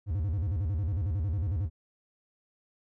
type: tone with vibrato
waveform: triangle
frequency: 88.8 Hz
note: F2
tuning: 29 cents sharp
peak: -25 dBFS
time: 0.06-1.7 s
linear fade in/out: 50 ms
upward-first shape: square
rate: 11 Hz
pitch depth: 240 cents each way
effects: none